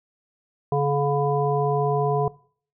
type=harmonic tone; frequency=142.4 Hz; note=C#3; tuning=47 cents sharp; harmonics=1 / 3 / 5 / 7; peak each=-23 / -23 / -26 / -29 dBFS; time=0.72-2.28 s; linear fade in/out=2 ms; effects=noise-tail reverb RT60 0.5 s tail -21 dB re dry